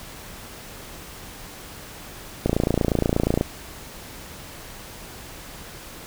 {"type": "click train", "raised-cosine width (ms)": 2, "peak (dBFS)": -6, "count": 28, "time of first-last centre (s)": [2.46, 3.411], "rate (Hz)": 28.4, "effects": ["pink hiss -40 dBFS RMS until 6.06 s"]}